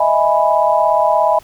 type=chord; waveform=sine; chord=E major seventh; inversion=third; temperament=equal; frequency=622.3 / 659.3 / 830.6 / 987.8 Hz; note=D#5 / E5 / G#5 / B5; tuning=0 / 0 / 0 / 0 cents; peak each=-16 dBFS; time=0-1.39 s; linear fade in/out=5 ms; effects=pink hiss -45 dBFS RMS until 1.43 s